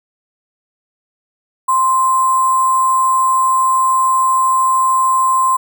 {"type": "tone with sample-and-hold", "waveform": "sine", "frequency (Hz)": 1046.5, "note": "C6", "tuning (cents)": 0, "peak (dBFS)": -10, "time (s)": [1.68, 5.57], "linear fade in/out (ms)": 10, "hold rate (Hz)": 8820, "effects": []}